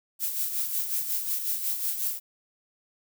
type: noise with tremolo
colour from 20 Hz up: violet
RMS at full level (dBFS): -27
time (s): 0.19-2.2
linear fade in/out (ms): 50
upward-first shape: sine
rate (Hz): 5.5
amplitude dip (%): 55
effects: none